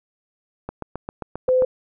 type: click train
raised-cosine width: 1 ms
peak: -15 dBFS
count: 8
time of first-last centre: 0.69-1.622 s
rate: 7.51 Hz
type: tone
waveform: sine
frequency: 511 Hz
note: C5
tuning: 41 cents flat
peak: -14 dBFS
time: 1.48-1.65 s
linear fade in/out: 5 ms
effects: none